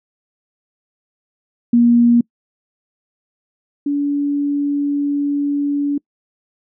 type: tone pair in turn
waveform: sine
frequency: 237.5 / 286.4 Hz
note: A#3 / D4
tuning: +33 / -43 cents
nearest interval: minor third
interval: 324 cents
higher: second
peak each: -8 / -15 dBFS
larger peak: first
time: 1.73-2.21 / 3.86-5.98 s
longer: second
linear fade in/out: 5 ms
effects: noise-tail reverb RT60 0.1 s tail -26 dB re dry